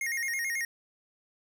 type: tone with vibrato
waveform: square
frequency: 1999 Hz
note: B6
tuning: 20 cents sharp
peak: -30 dBFS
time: 0.01-0.65 s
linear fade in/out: 2 ms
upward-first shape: square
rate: 9.2 Hz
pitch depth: 120 cents each way
effects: none